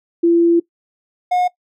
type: tone pair in turn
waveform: sine / triangle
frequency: 339.2 / 722.1 Hz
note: E4 / F#5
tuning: +50 / -42 cents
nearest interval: octave + minor second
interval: 1308 cents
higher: second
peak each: -9 / -11 dBFS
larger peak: first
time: 0.23-0.6 / 1.31-1.48 s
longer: first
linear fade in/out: 10 ms
effects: noise-tail reverb RT60 0.1 s tail -20 dB re dry